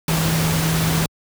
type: tone in noise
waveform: sine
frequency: 161.5 Hz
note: E3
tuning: 35 cents flat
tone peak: -18 dBFS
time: 0.08-1.06 s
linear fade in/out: 2 ms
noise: pink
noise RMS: -22 dBFS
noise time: 0.08-1.06 s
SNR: +1 dB
effects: high-pass 60 Hz 12 dB/octave